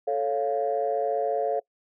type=chord; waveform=sine; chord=A augmented; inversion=none; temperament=equal; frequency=440 / 554.4 / 698.5 Hz; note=A4 / C#5 / E#5; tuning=0 / 0 / 0 cents; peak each=-27 dBFS; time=0.07-1.6 s; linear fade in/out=10 ms; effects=noise-tail reverb RT60 0.1 s tail -24 dB re dry + tanh soft clip ceiling -15 dBFS